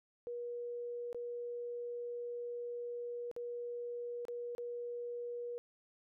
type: tone with dropouts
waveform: sine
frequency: 480 Hz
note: B4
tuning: 49 cents flat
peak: -39 dBFS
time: 0.27-5.58 s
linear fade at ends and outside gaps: 0 ms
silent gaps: 1.129-1.146 / 3.314-3.364 / 4.252-4.283 / 4.55-4.581 s
effects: none

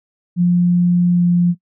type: tone with pitch glide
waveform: sine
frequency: 176.1 to 174.98 Hz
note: F3 to F3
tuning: +15 to +4 cents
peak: -10 dBFS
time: 0.36-1.55 s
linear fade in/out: 50 ms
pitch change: -11 cents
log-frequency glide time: 1.13-1.23 s
effects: noise-tail reverb RT60 0.1 s tail -20 dB re dry

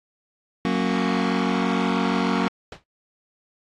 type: chord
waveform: sawtooth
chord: F# major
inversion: none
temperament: just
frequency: 185 / 231.2 / 277.5 Hz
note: F#3 / A#3 / C#4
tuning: 0 / -14 / +2 cents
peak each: -20 / -20 / -22 dBFS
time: 0.65-2.48 s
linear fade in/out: 0 ms
type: noise with exponential decay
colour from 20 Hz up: pink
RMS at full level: -32 dBFS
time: 2.72-2.84 s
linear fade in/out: 2 ms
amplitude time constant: 24 ms
effects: low-pass 4000 Hz 12 dB/octave + AAC 32 kbps

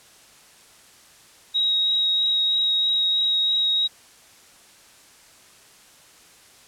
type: tone with vibrato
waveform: sine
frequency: 3800 Hz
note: A#7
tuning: 33 cents sharp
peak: -18 dBFS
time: 1.54-3.88 s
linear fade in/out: 20 ms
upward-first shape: sine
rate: 3.1 Hz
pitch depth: 9 cents each way
effects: white hiss -51 dBFS RMS until 6.67 s + low-pass 10000 Hz 12 dB/octave

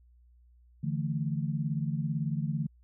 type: chord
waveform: sine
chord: D suspended second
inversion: none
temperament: equal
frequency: 146.83 / 164.81 / 220 Hz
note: D3 / E3 / A3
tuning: 0 / 0 / 0 cents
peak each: -31 / -33 / -36 dBFS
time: 0.83-2.67 s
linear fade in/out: 10 ms
effects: added 60 Hz sine -57 dBFS peak until 2.83 s

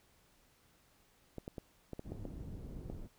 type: clicks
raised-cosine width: 2 ms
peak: -29 dBFS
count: 8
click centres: 1.383 / 1.479 / 1.582 / 1.933 / 1.994 / 2.12 / 2.253 / 2.9 s
type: low-pass noise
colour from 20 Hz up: pink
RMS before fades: -46 dBFS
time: 2.04-3.08 s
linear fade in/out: 20 ms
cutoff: 300 Hz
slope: 12 dB/octave
effects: pink hiss -69 dBFS RMS until 3.18 s

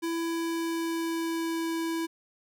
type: tone with pitch glide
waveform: square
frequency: 332.7 to 329.4 Hz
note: E4 to E4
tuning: +16 to -1 cents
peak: -29 dBFS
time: 0.02-2.07 s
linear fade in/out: 20 ms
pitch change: -17 cents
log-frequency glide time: 0.19-1.71 s
effects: none

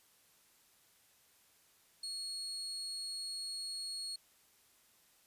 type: tone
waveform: 35% pulse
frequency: 4318 Hz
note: C#8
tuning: 46 cents flat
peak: -38 dBFS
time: 2.03-4.16 s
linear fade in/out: 5 ms
effects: white hiss -68 dBFS RMS until 5.26 s + resampled to 32000 Hz

